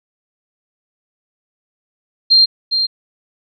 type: tone with echo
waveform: sine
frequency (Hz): 4186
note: C8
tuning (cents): 0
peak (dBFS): -6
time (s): 2.3-2.46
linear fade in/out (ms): 20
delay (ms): 410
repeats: 1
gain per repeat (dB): -7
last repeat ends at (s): 2.87
effects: none